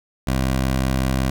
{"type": "tone", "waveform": "15% pulse", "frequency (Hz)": 65.41, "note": "C2", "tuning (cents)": 0, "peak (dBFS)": -12, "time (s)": [0.27, 1.3], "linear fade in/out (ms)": 5, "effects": []}